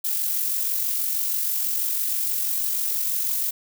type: noise with amplitude modulation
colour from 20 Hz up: violet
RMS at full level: -23 dBFS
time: 0.04-3.51 s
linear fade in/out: 10 ms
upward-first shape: sine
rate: 46.2 Hz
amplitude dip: 35%
effects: none